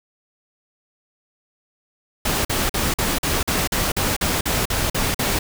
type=noise bursts; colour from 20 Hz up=pink; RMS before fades=-21 dBFS; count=13; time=2.25-5.39 s; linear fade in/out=5 ms; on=200 ms; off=45 ms; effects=none